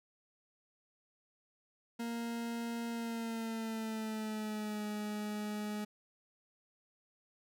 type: tone with pitch glide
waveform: 40% pulse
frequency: 233.1 to 210.1 Hz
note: A#3 to G#3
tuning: 0 to +20 cents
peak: -36 dBFS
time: 1.99-5.85 s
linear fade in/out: 10 ms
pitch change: -180 cents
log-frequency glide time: 2.89-4.84 s
effects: none

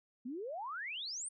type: exponential sweep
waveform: sine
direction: up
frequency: 229.9 to 9400 Hz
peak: -39 dBFS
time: 0.25-1.29 s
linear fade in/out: 10 ms
effects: none

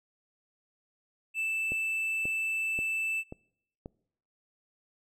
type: tone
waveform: triangle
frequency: 2643 Hz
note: E7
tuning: 4 cents sharp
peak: -27 dBFS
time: 1.34-3.24 s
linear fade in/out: 50 ms
type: click train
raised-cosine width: 2 ms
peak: -26 dBFS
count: 5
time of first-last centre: 1.72-3.859 s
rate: 1.87 Hz
effects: noise-tail reverb RT60 0.7 s tail -25 dB re dry

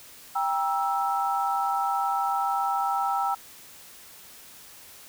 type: chord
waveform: sine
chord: E diminished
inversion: first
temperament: just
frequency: 791.1 / 949.3 / 1318.5 Hz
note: G5 / Bb5 / E6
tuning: +16 / +31 / 0 cents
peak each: -26 / -30 / -28 dBFS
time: 0.35-3.35 s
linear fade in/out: 10 ms
effects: white hiss -48 dBFS RMS until 5.08 s

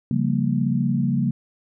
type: chord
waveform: sine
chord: G half-diminished seventh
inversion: second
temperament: equal with one note detuned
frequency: 138.59 / 174.61 / 196 / 231.6 Hz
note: Db3 / F3 / G3 / Bb3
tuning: 0 / 0 / 0 / -11 cents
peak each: -23 / -26 / -25 / -23 dBFS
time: 0.11-1.31 s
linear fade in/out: 2 ms
effects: none

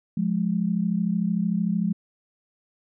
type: tone pair together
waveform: sine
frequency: 176.92 / 210.2 Hz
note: F3 / G#3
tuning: +23 / +21 cents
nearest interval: minor third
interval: 298 cents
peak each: -24 dBFS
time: 0.17-1.93 s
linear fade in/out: 5 ms
effects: none

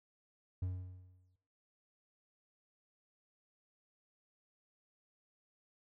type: tone with exponential decay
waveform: triangle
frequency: 91.7 Hz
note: F#2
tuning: 15 cents flat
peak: -31 dBFS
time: 0.62-1.36 s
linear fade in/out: 5 ms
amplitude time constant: 160 ms
effects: noise-tail reverb RT60 1.0 s tail -22 dB re dry

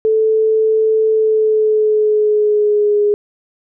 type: tone with pitch glide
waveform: sine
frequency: 438.5 to 414.1 Hz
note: A4 to G#4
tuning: -6 to -5 cents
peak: -10 dBFS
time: 0.05-3.14 s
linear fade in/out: 0 ms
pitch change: -99 cents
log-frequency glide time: 1.1-3.03 s
effects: none

